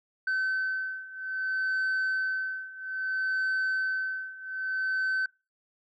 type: beating tone pair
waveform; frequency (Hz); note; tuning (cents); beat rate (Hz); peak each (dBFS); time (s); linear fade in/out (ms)
sine; 1530 / 1530.61; G6 / G6; -42 / -42; 0.61; -30 / -28; 0.27-5.26; 5
effects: noise-tail reverb RT60 0.3 s tail -26 dB re dry + tanh soft clip ceiling -24 dBFS